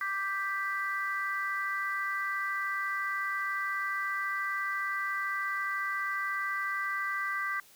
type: chord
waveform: sine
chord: G major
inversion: second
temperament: equal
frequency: 1174.7 / 1568 / 1975.5 Hz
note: D6 / G6 / B6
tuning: 0 / 0 / 0 cents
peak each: -34 / -34 / -34 dBFS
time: 0.01-7.6 s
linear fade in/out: 2 ms
effects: tanh soft clip ceiling -21 dBFS + white hiss -58 dBFS RMS until 7.75 s